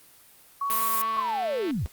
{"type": "tone with vibrato", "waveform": "sine", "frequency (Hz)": 1115, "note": "C#6", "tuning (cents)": 10, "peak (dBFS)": -25, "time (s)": [0.61, 1.21], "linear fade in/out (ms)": 5, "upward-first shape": "sine", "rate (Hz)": 4.9, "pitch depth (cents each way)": 11}
{"type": "noise", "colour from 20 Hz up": "violet", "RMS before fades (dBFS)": -27, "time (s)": [0.7, 1.02], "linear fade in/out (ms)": 5}
{"type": "click train", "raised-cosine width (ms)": 0.3, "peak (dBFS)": -23, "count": 225, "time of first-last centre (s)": [0.7, 1.709], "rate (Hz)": 222}
{"type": "linear sweep", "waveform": "sine", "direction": "down", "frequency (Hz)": [1108.7, 55.7], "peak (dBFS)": -25, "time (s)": [1.17, 1.86], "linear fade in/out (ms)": 0}
{"effects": ["white hiss -54 dBFS RMS until 1.92 s", "Opus 32 kbps"]}